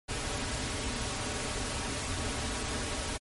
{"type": "noise with comb filter", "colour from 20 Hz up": "pink", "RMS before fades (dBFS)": -34, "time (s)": [0.08, 3.18], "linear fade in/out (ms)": 20, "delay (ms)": 5.8, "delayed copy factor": -0.55, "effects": ["MP3 48 kbps"]}